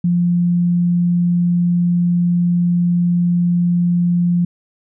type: tone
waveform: sine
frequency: 174.61 Hz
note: F3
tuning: in tune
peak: -12 dBFS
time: 0.04-4.45 s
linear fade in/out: 5 ms
effects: none